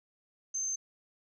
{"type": "tone", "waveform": "sine", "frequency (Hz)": 6272, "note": "G8", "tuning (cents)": 0, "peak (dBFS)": -31, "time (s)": [0.54, 0.76], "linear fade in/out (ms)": 10, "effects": []}